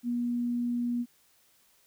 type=tone; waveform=sine; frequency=240.7 Hz; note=B3; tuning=44 cents flat; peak=-27 dBFS; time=0.03-1.06 s; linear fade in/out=50 ms; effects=white hiss -65 dBFS RMS until 1.86 s